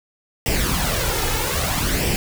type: noise with flanger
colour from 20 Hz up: pink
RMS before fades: -21 dBFS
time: 0.46-2.16 s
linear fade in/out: 0 ms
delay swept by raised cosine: 0.37 to 2.37 ms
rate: 0.62 Hz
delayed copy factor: +0.6
effects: none